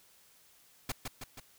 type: noise with echo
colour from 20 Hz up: pink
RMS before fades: -34 dBFS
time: 0.89-0.92 s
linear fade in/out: 5 ms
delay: 160 ms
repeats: 3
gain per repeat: -4 dB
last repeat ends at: 1.4 s
effects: white hiss -63 dBFS RMS until 1.58 s